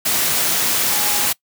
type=tone in noise; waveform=sine; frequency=830.6 Hz; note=G#5; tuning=in tune; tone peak=-29 dBFS; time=0.91-1.27 s; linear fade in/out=10 ms; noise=white; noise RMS=-18 dBFS; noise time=0.05-1.33 s; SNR=-14 dB; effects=noise-tail reverb RT60 0.1 s tail -22 dB re dry + high-pass 100 Hz 12 dB/octave